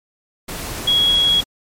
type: tone in noise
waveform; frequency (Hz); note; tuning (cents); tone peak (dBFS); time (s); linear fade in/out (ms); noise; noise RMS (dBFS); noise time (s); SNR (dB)
sine; 3322; G#7; 0; -12; 0.87-1.41; 10; pink; -28; 0.48-1.44; +13
effects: MP3 64 kbps